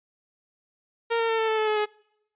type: tone with pitch steps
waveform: sawtooth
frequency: 462.7 / 456.6 / 450.6 / 444.6 / 438.8 / 433 / 427.2 / 421.6 Hz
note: A#4 / A#4 / A4 / A4 / A4 / A4 / G#4 / G#4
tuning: -13 / -36 / +41 / +18 / -5 / -28 / +49 / +26 cents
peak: -18 dBFS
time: 1.1-1.86 s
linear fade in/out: 20 ms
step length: 95 ms
effects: noise-tail reverb RT60 0.8 s tail -25 dB re dry + resampled to 8000 Hz